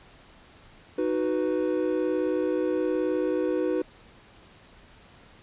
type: chord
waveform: triangle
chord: B major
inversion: first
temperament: equal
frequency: 311.1 / 370 / 493.9 Hz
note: D#4 / F#4 / B4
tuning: 0 / 0 / 0 cents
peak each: -26 dBFS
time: 0.98-3.82 s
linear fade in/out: 5 ms
effects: pink hiss -53 dBFS RMS until 5.42 s + resampled to 8000 Hz